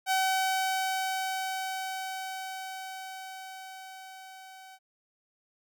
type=tone with level ramp; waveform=sawtooth; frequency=760 Hz; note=F#5; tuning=46 cents sharp; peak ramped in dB=-20 to -44 dBFS; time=0.06-4.79 s; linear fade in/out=50 ms; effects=none